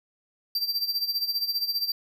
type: tone with tremolo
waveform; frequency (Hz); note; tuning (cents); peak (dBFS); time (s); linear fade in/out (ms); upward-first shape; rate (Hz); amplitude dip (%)
square; 4699; D8; 0; -23; 0.55-1.92; 2; sine; 15; 75
effects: none